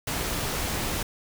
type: noise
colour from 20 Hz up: pink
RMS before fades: -29 dBFS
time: 0.07-1.03 s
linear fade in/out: 5 ms
effects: none